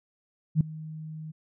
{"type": "tone with ADSR envelope", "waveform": "sine", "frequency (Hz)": 156.6, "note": "D#3", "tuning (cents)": 11, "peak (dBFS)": -15, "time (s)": [0.55, 1.32], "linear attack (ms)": 57, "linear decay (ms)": 3, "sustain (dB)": -21, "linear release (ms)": 16, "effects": []}